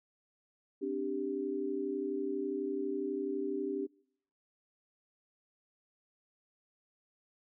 sine chord, C suspended second, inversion none, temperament equal, 261.6 / 293.7 / 392 Hz, C4 / D4 / G4, 0 / 0 / 0 cents, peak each -40 / -37 / -35 dBFS, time 0.81-3.87 s, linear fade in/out 20 ms, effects noise-tail reverb RT60 0.7 s tail -26 dB re dry

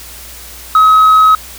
sine tone with tanh clipping, 1275 Hz, D#6, 42 cents sharp, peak -4 dBFS, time 0.75-1.35 s, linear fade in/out 2 ms, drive 1 dB, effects added 60 Hz sine -36 dBFS peak until 1.58 s + white hiss -32 dBFS RMS until 1.58 s

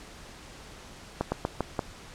slowing click train, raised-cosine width 1 ms, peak -12 dBFS, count 5, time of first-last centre 1.21-1.792 s, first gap 110 ms, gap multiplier 1.19, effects pink hiss -47 dBFS RMS until 2.14 s + low-pass 8000 Hz 12 dB/octave

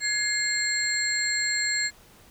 sine tone cluster, 1680 / 2117 / 4224 / 7520 Hz, G#6 / C7 / C8 / A#8, +19 / +20 / +16 / +14 cents, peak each -29 dBFS, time 0-1.91 s, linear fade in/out 50 ms, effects pink hiss -54 dBFS RMS until 2.3 s

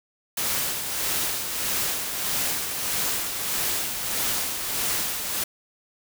white noise with tremolo, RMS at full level -25 dBFS, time 0.37-5.44 s, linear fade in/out 5 ms, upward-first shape sine, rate 1.6 Hz, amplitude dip 45%, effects none

